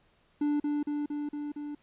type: tone with echo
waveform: triangle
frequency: 293.7 Hz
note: D4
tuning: in tune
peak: -23 dBFS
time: 0.41-0.6 s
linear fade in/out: 5 ms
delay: 230 ms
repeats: 5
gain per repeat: -2 dB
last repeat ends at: 1.75 s
effects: pink hiss -67 dBFS RMS until 1.82 s + resampled to 8000 Hz